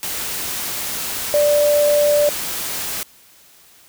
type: tone in noise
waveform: sine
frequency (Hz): 587.3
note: D5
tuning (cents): 0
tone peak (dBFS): -12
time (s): 1.34-2.29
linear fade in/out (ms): 0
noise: white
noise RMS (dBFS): -25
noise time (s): 0.03-3.03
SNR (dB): +10
effects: white hiss -49 dBFS RMS until 3.88 s